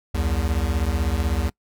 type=beating tone pair; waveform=square; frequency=65.41 / 81.41 Hz; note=C2 / E2; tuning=0 / -21 cents; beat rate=16 Hz; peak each=-24 dBFS; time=0.14-1.5 s; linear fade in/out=10 ms; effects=noise-tail reverb RT60 0.1 s tail -24 dB re dry